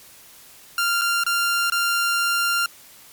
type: tone with dropouts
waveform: sawtooth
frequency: 1391 Hz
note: F6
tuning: 7 cents flat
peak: -15 dBFS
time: 0.78-2.66 s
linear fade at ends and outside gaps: 2 ms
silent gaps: 1.013-1.017 / 1.237-1.264 / 1.7-1.721 s
effects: white hiss -47 dBFS RMS until 3.12 s + MP3 96 kbps